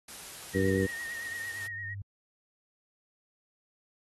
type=noise; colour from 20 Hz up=white; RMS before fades=-45 dBFS; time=0.08-1.67 s; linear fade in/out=5 ms
type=tone with vibrato; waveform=sine; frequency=1864.7 Hz; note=A#6; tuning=in tune; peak=-36 dBFS; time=0.53-1.95 s; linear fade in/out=20 ms; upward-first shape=sine; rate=8.8 Hz; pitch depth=37 cents each way
type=harmonic tone; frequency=95.8 Hz; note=G2; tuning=39 cents flat; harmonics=1 / 2 / 3 / 4 / 5; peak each=-31 / -31 / -31 / -31 / -31 dBFS; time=0.54-0.87 s; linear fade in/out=20 ms
type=tone with exponential growth; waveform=sine; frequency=99.6 Hz; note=G2; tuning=28 cents sharp; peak=-35 dBFS; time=1.1-2.02 s; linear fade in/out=5 ms; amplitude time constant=200 ms
effects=AAC 32 kbps